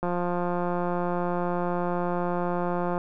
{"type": "click train", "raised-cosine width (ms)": 1, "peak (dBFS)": -15, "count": 520, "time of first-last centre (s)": [0.03, 2.979], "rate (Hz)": 176, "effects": []}